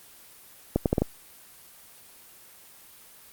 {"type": "accelerating click train", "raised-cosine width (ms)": 2, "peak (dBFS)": -8, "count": 5, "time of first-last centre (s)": [0.76, 1.02], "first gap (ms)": 98, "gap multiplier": 0.73, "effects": ["white hiss -51 dBFS RMS until 3.32 s", "Opus 24 kbps"]}